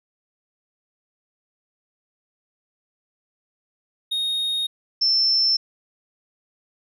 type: tone pair in turn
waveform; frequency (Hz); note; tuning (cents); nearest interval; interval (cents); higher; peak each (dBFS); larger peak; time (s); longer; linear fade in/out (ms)
triangle / sine; 3722 / 5336; A#7 / E8; -3 / +20; tritone; 623; second; -20 / -16; second; 4.11-4.67 / 5.01-5.57; neither; 10
effects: none